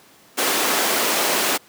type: high-pass noise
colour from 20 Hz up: pink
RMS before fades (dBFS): -20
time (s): 0.37-1.58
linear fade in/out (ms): 20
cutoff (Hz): 330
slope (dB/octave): 12
effects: pink hiss -50 dBFS RMS until 1.68 s + high-pass 200 Hz 12 dB/octave